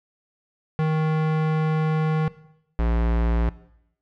square tone pair in turn, 156.7 / 57.49 Hz, D#3 / A#1, +13 / -23 cents, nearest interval octave + perfect fourth, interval 1736 cents, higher first, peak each -20 dBFS, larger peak neither, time 0.79-2.28 / 2.79-3.49 s, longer first, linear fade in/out 0 ms, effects noise-tail reverb RT60 0.8 s tail -18 dB re dry + low-pass 2000 Hz 12 dB/octave

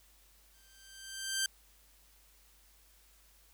10% pulse tone with exponential growth, 1568 Hz, G6, in tune, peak -20 dBFS, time 0.54-1.46 s, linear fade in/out 2 ms, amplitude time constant 200 ms, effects added 50 Hz sine -65 dBFS peak until 3.53 s + white hiss -65 dBFS RMS until 3.53 s

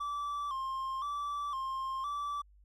triangle tone with vibrato, 1108.7 Hz, C#6, in tune, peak -32 dBFS, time 0-2.42 s, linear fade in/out 10 ms, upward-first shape square, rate 0.98 Hz, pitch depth 77 cents each way, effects added 50 Hz sine -58 dBFS peak until 2.64 s

